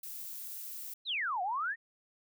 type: noise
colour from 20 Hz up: violet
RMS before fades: -43 dBFS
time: 0.03-0.94 s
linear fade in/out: 5 ms
type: exponential two-way sweep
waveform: sine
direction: down then up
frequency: 4224 to 702 to 1908 Hz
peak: -31 dBFS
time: 1.05-1.76 s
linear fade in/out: 50 ms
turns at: 1.42 s
effects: none